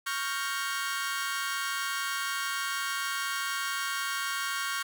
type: chord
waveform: sawtooth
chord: G half-diminished seventh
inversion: second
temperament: equal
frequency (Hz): 1108.7 / 1396.9 / 1568 / 1864.7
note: Db6 / F6 / G6 / Bb6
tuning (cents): 0 / 0 / 0 / 0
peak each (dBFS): -31 / -32 / -32 / -35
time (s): 0.06-4.83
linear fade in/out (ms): 10
effects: none